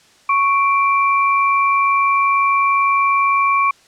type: tone pair together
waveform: sine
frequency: 1108.6 / 2349 Hz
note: C#6 / D7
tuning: 0 / 0 cents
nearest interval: octave + minor second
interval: 1300 cents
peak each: -13 / -19 dBFS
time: 0.29-3.71 s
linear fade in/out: 5 ms
effects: white hiss -51 dBFS RMS until 3.87 s + low-pass 7000 Hz 12 dB/octave